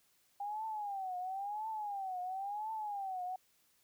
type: tone with vibrato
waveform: sine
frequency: 799 Hz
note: G5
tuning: 33 cents sharp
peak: -37 dBFS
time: 0.4-3.36 s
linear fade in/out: 5 ms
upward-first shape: triangle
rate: 0.97 Hz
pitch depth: 190 cents each way
effects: white hiss -72 dBFS RMS until 3.83 s